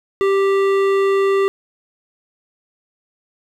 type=tone with hard clipping; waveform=sine; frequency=392 Hz; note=G4; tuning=in tune; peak=-15 dBFS; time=0.21-1.48 s; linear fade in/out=0 ms; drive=13 dB; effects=none